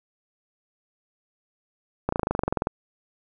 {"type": "slowing click train", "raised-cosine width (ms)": 1, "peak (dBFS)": -9, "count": 15, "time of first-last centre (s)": [2.09, 2.671], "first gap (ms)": 34, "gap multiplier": 1.03, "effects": []}